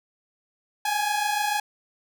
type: tone pair together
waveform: sawtooth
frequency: 815.2 / 842 Hz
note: G#5 / G#5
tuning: -32 / +24 cents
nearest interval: minor second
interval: 56 cents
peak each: -24 / -21 dBFS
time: 0.85-1.6 s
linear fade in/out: 5 ms
effects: none